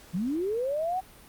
sine linear sweep, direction up, 159.8 to 769 Hz, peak -26 dBFS, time 0.13-1.01 s, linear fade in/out 20 ms, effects pink hiss -52 dBFS RMS until 1.28 s + Opus 48 kbps

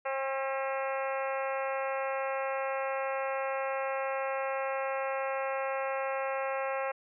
harmonic tone with a mistuned harmonic, 268.7 Hz, C4, 46 cents sharp, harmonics 2 / 3 / 4 / 5 / 6 / 7 / 8 / 9 / 10, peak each -33 / -37 / -39 / -41 / -43 / -44 / -45 / -46 / -47 dBFS, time 0.05-6.92 s, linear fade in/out 10 ms, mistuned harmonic 7, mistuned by +28 cents, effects none

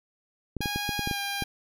clicks, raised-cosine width 3 ms, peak -18 dBFS, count 9, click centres 0.567 / 0.607 / 0.658 / 0.76 / 0.892 / 0.993 / 1.074 / 1.112 / 1.423 s
10% pulse tone with pitch glide, 821 to 802.2 Hz, G#5 to G5, -20 to +40 cents, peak -21 dBFS, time 0.61-1.44 s, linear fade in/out 5 ms, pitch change -40 cents, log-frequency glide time 1-1.2 s
effects none

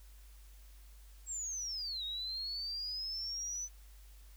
sine linear two-way sweep, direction down then up, 7690 to 3740 to 6050 Hz, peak -37 dBFS, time 1.26-3.69 s, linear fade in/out 50 ms, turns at 2.04 s, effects added 50 Hz sine -53 dBFS peak until 4.36 s + white hiss -65 dBFS RMS until 4.36 s

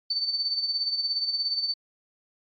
sine tone with tremolo, 4538 Hz, C#8, 40 cents sharp, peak -22 dBFS, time 0.1-1.74 s, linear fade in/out 5 ms, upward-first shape sine, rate 17 Hz, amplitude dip 60%, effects MP3 32 kbps

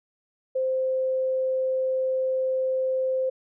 sine tone, 521 Hz, C5, 7 cents flat, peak -22 dBFS, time 0.55-3.3 s, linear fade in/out 10 ms, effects none

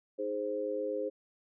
sine chord, Ab major, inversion second, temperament equal, 311.1 / 415.3 / 523.3 Hz, Eb4 / Ab4 / C5, 0 / 0 / 0 cents, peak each -40 / -36 / -34 dBFS, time 0.18-1.1 s, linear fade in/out 20 ms, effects none

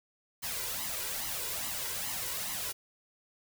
white noise with flanger, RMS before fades -36 dBFS, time 0.42-2.73 s, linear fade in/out 20 ms, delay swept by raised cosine 0.98 to 2.08 ms, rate 2.4 Hz, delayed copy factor +0.65, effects none

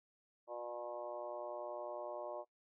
harmonic tone with a mistuned harmonic, 120 Hz, B2, 49 cents flat, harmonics 3 / 4 / 5 / 6 / 7 / 8 / 9, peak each -51 / -53 / -44 / -53 / -52 / -53 / -54 dBFS, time 0.47-2.45 s, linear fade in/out 50 ms, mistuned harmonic 7, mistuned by +22 cents, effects noise-tail reverb RT60 0.1 s tail -20 dB re dry

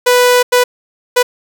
sawtooth tone bursts at uneven times, 493.9 Hz, B4, in tune, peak -3 dBFS, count 3, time 0.06-0.43 / 0.52-0.64 / 1.16-1.23 s, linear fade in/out 10 ms, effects none

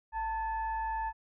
sine tone with frequency modulation, 891 Hz, A5, 22 cents sharp, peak -31 dBFS, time 0.12-1.13 s, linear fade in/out 50 ms, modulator 838 Hz, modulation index 0.55, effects none

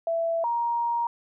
sine tone pair in turn, 665 / 940.5 Hz, E5 / A#5, +15 / +15 cents, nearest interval tritone, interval 600 cents, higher second, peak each -23 / -23 dBFS, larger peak neither, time 0.07-0.44 / 0.44-1.07 s, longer second, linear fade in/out 2 ms, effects none

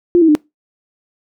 sine tone with pitch steps, 349.2 / 323.9 / 300.5 Hz, F4 / E4 / D4, 0 / -30 / +40 cents, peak -6 dBFS, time 0.15-0.351 s, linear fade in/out 0 ms, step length 67 ms, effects noise-tail reverb RT60 0.2 s tail -23 dB re dry

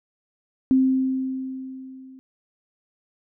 sine tone with level ramp, 262.1 Hz, C4, 3 cents sharp, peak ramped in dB -13 to -42 dBFS, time 0.71-2.19 s, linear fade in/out 0 ms, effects none

